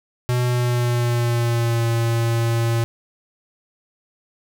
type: tone with pitch glide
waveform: square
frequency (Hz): 123.47 to 115.87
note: B2 to A#2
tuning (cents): 0 to -10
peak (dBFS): -18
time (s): 0.29-2.84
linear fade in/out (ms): 0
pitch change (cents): -110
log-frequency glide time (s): 0.44-1.87
effects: none